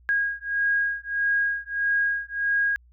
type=beating tone pair; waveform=sine; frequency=1636 / 1637.6 Hz; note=G#6 / G#6; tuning=-26 / -25 cents; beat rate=1.6 Hz; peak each=-25 dBFS; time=0.09-2.76 s; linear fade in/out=0 ms; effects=added 60 Hz sine -52 dBFS peak until 2.92 s